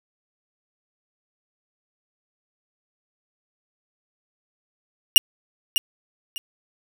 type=tone with echo; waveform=40% pulse; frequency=2839 Hz; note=F7; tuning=28 cents sharp; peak=-4 dBFS; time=5.16-5.18 s; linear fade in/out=0 ms; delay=600 ms; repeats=2; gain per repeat=-12 dB; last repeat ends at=6.38 s; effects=none